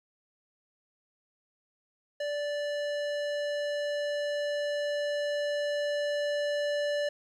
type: tone with level ramp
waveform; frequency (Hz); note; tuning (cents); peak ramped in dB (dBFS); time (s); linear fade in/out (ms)
square; 584; D5; -10; -31 to -28; 2.2-7.09; 5
effects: low-pass 5000 Hz 12 dB/octave + 11-bit